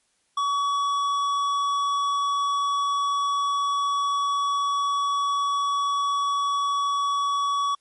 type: tone with tanh clipping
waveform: sine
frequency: 1132 Hz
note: C#6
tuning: 36 cents sharp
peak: -23 dBFS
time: 0.37-7.75 s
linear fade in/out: 5 ms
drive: 11 dB
effects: white hiss -68 dBFS RMS until 7.8 s + MP3 48 kbps